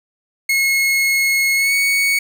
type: tone with pitch glide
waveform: 40% pulse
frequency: 2172 to 2227 Hz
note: C#7 to C#7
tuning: -36 to +7 cents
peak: -13 dBFS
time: 0.49-2.19 s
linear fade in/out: 5 ms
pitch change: +43 cents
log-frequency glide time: 1.56-1.73 s
effects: none